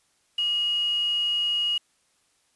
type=tone with quantisation; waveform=sine; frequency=2883 Hz; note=F#7; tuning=46 cents flat; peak=-22 dBFS; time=0.38-1.78 s; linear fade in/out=5 ms; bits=7; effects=white hiss -67 dBFS RMS until 2.55 s + resampled to 24000 Hz